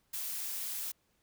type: noise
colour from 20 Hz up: blue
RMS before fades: -38 dBFS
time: 0.13-0.92 s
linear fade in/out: 10 ms
effects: pink hiss -74 dBFS RMS until 1.22 s